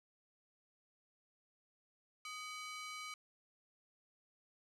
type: ring-modulated tone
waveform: sawtooth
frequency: 1760 Hz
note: A6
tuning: in tune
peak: -38 dBFS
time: 2.25-3.14 s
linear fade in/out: 2 ms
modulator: 516 Hz
effects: low-pass 9000 Hz 12 dB/octave